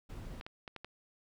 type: noise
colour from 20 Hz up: brown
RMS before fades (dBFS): -45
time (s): 0.09-0.41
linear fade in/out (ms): 10
type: clicks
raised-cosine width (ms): 0.3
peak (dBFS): -28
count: 5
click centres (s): 0.411 / 0.465 / 0.678 / 0.763 / 0.846
effects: none